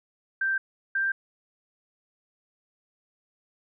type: tone pair in turn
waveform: sine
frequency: 1568 / 1578 Hz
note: G6 / G6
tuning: 0 / +11 cents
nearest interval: unison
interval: 11 cents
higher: second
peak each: -23 dBFS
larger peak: neither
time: 0.41-0.58 / 0.95-1.12 s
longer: neither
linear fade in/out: 5 ms
effects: none